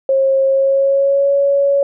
sine tone with pitch glide, 538 to 559.9 Hz, C5 to C#5, +48 to +17 cents, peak -10 dBFS, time 0.09-1.83 s, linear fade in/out 2 ms, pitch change +69 cents, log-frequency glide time 0.45-1.32 s, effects none

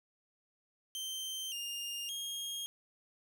sawtooth tone with pitch steps, 3121 / 2816 / 3250 Hz, G7 / F7 / G#7, -8 / +14 / -38 cents, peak -35 dBFS, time 0.95-2.66 s, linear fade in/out 0 ms, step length 570 ms, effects 12-bit

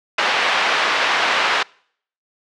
pink band-pass noise, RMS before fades -18 dBFS, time 0.18-1.63 s, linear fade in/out 5 ms, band 880 to 3300 Hz, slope 12 dB/octave, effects noise-tail reverb RT60 0.6 s tail -26 dB re dry + low-pass 6000 Hz 12 dB/octave

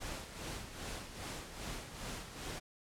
pink noise with tremolo, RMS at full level -42 dBFS, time 0-2.6 s, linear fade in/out 20 ms, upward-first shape sine, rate 2.5 Hz, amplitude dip 60%, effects low-pass 10000 Hz 12 dB/octave

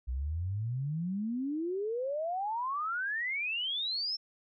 sine exponential sweep, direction up, 59.7 to 5420 Hz, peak -31 dBFS, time 0.07-4.17 s, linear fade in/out 20 ms, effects none

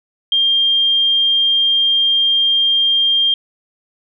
sine tone, 3200 Hz, G7, 35 cents sharp, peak -11 dBFS, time 0.32-3.34 s, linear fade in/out 2 ms, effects none

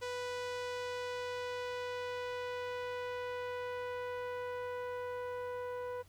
sawtooth tone with low-pass filter sweep, 493.9 Hz, B4, in tune, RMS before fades -40 dBFS, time 0.01-6.03 s, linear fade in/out 20 ms, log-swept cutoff 7000 to 1200 Hz, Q 0.74, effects added 93 Hz sine -60 dBFS peak until 6.08 s + pink hiss -66 dBFS RMS until 6.08 s

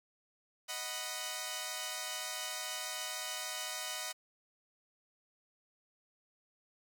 5% pulse chord, B major, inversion first, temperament equal, 622.3 / 740 / 987.8 Hz, D#5 / F#5 / B5, 0 / 0 / 0 cents, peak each -31 dBFS, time 0.68-4.13 s, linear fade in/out 20 ms, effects none

